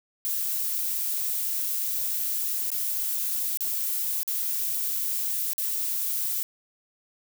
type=noise with dropouts; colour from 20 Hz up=violet; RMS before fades=-28 dBFS; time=0.25-6.43 s; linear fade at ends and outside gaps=0 ms; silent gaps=2.703-2.717 / 3.573-3.607 / 4.232-4.277 / 5.533-5.58 s; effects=none